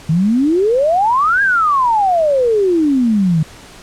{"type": "exponential two-way sweep", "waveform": "sine", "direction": "up then down", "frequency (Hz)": [151.7, 1650, 151.7], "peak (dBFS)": -10, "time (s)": [0.09, 3.43], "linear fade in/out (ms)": 5, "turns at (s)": 1.42, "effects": ["pink hiss -38 dBFS RMS until 3.82 s", "low-pass 9000 Hz 12 dB/octave"]}